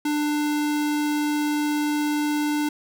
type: tone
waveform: square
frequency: 297.2 Hz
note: D4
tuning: 21 cents sharp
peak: -22 dBFS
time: 0.05-2.69 s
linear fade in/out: 5 ms
effects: none